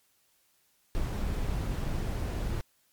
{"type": "noise", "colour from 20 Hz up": "brown", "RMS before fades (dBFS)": -31, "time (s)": [0.95, 2.61], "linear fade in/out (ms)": 0, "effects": ["white hiss -69 dBFS RMS until 2.92 s", "MP3 96 kbps"]}